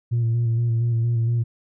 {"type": "tone with vibrato", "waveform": "sine", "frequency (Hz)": 116.54, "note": "A#2", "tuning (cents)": 0, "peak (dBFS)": -16, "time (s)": [0.11, 1.44], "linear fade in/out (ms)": 20, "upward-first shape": "square", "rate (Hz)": 4.3, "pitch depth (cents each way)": 27, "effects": ["tanh soft clip ceiling -16 dBFS"]}